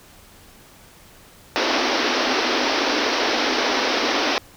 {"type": "band-pass noise", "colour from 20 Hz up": "pink", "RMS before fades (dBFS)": -21, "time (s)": [1.56, 4.38], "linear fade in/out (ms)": 0, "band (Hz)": [240, 5800], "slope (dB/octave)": 96, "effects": ["pink hiss -48 dBFS RMS until 4.56 s"]}